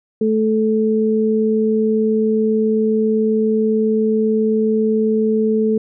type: tone pair together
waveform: sine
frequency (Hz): 218 / 436.3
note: A3 / A4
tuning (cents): -16 / -15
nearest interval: octave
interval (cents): 1201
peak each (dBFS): -16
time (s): 0.21-5.78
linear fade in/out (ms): 5
effects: none